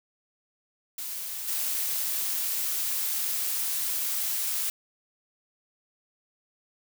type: noise with level steps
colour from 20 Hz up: blue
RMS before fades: -35 / -29 dBFS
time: 0.98-4.7 s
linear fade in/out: 2 ms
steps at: 1.47 s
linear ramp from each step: 20 ms
effects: none